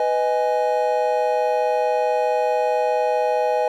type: chord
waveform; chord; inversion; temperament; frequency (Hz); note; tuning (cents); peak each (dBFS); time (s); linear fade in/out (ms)
triangle; G# minor; first; just; 498.4 / 623 / 830.6; B4 / D#5 / G#5; +16 / +2 / 0; -20; 0-3.68; 2
effects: none